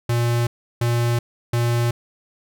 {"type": "tone bursts", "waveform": "square", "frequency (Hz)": 118.8, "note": "A#2", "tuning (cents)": 33, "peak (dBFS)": -18, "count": 3, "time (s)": [0.09, 1.91], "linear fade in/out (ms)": 5, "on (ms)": 380, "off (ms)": 340, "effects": []}